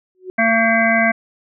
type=tone with exponential growth; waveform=sine; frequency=370 Hz; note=F#4; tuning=in tune; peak=-23 dBFS; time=0.15-0.3 s; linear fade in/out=0 ms; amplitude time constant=31 ms
type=harmonic tone; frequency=226.5 Hz; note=A#3; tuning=50 cents flat; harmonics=1 / 3 / 5 / 7 / 9 / 10; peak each=-19 / -17 / -26 / -19 / -18 / -24 dBFS; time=0.38-1.12 s; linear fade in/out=10 ms
effects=none